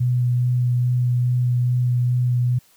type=tone with vibrato; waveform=sine; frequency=123.5 Hz; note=B2; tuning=in tune; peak=-16 dBFS; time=0-2.59 s; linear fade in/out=10 ms; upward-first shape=sine; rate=2.4 Hz; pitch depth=11 cents each way; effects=white hiss -56 dBFS RMS until 2.76 s